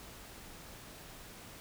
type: silence
effects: pink hiss -51 dBFS RMS until 1.6 s